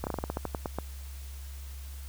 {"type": "slowing click train", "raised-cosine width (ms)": 1, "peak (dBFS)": -17, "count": 12, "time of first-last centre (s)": [0.04, 0.786], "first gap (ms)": 29, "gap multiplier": 1.16, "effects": ["added 68 Hz sine -39 dBFS peak until 2.08 s", "white hiss -52 dBFS RMS until 2.08 s"]}